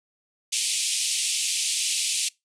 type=band-pass noise; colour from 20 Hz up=white; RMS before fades=-26 dBFS; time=0.52-2.29 s; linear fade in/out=10 ms; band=2400 to 9600 Hz; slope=48 dB/octave; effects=noise-tail reverb RT60 0.2 s tail -24 dB re dry